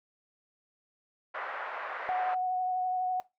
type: band-pass noise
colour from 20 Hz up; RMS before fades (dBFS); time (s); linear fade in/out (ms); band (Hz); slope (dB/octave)
white; -38; 1.34-2.35; 10; 570 to 1700; 24
type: tone with vibrato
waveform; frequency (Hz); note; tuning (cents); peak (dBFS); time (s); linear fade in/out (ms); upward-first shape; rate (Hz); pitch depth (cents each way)
sine; 737; F#5; -7; -27; 2.09-3.2; 0; sine; 12; 14
effects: noise-tail reverb RT60 0.2 s tail -19 dB re dry